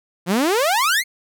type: exponential sweep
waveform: sawtooth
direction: up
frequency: 164.81 to 2217 Hz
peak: -12 dBFS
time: 0.26-1.04 s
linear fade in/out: 50 ms
effects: none